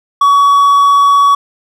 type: tone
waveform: triangle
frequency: 1129 Hz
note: C#6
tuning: 31 cents sharp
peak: -3 dBFS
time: 0.21-1.35 s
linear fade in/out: 5 ms
effects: none